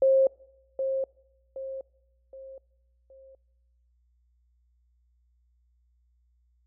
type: tone with echo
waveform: sine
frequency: 534 Hz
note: C5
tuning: 35 cents sharp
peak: -17 dBFS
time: 0.02-0.27 s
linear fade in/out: 2 ms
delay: 770 ms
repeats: 4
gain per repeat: -8 dB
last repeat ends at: 3.35 s
effects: noise-tail reverb RT60 1.0 s tail -24 dB re dry + added 60 Hz sine -64 dBFS peak until 6.66 s